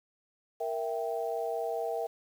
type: chord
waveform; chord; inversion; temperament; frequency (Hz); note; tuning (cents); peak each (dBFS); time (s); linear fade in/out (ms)
sine; E diminished; second; equal; 466.2 / 659.3 / 784; Bb4 / E5 / G5; 0 / 0 / 0; -34 / -34 / -37; 0.6-2.07; 10
effects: 9-bit